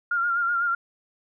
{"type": "tone with vibrato", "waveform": "sine", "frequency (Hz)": 1396.9, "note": "F6", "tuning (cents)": 0, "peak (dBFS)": -21, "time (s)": [0.11, 0.75], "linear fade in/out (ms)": 5, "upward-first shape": "sine", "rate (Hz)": 8, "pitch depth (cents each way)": 41, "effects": []}